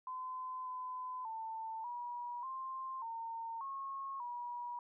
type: tone with pitch steps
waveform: sine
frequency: 1023 / 1014 / 892 / 965 / 1052 / 913 / 1089 / 965 Hz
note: C6 / B5 / A5 / B5 / C6 / A#5 / C#6 / B5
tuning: -39 / +45 / +23 / -40 / +9 / -36 / -31 / -40 cents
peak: -40 dBFS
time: 0.07-4.79 s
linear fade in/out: 2 ms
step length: 590 ms
effects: none